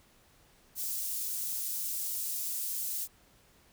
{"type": "high-pass noise", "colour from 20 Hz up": "white", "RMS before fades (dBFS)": -35, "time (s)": [0.75, 3.08], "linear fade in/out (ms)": 50, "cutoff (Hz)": 7000, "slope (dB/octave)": 12, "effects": ["pink hiss -63 dBFS RMS until 3.72 s"]}